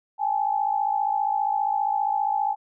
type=tone pair together; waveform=sine; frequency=804 / 859 Hz; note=G5 / A5; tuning=+44 / -42 cents; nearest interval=minor second; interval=114 cents; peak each=-24 dBFS; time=0.18-2.56 s; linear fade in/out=50 ms; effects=none